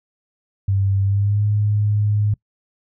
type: tone with pitch glide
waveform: sine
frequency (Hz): 98 to 104.43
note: G2 to G#2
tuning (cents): 0 to +10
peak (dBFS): -15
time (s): 0.68-2.34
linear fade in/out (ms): 5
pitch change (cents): +110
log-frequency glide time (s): 1.03-1.44
effects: noise-tail reverb RT60 0.1 s tail -23 dB re dry